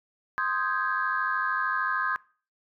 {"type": "chord", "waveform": "sine", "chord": "Ab major seventh", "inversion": "first", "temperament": "equal", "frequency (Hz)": [1046.5, 1244.5, 1568, 1661.2], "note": ["C6", "Eb6", "G6", "Ab6"], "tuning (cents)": [0, 0, 0, 0], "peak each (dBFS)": -30, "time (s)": [0.38, 2.16], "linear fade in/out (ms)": 0, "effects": ["noise-tail reverb RT60 0.4 s tail -22 dB re dry", "tanh soft clip ceiling -15 dBFS"]}